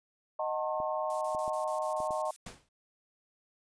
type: chord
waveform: sine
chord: D# diminished seventh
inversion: none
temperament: just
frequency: 622.3 / 746.7 / 896 / 1075.3 Hz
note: D#5 / F#5 / A5 / C6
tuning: 0 / +16 / +31 / +47 cents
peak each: -33 / -38 / -37 / -37 dBFS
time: 0.39-2.31 s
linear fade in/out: 5 ms
type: clicks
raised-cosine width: 2 ms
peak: -32 dBFS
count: 5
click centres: 0.802 / 1.349 / 1.479 / 2.003 / 2.107 s
type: noise bursts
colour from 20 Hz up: violet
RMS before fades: -44 dBFS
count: 9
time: 1.1-2.362 s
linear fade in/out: 0 ms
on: 110 ms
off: 34 ms
type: noise with exponential decay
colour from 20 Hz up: pink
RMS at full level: -40 dBFS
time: 2.46-2.69 s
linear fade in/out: 5 ms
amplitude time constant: 50 ms
effects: resampled to 22050 Hz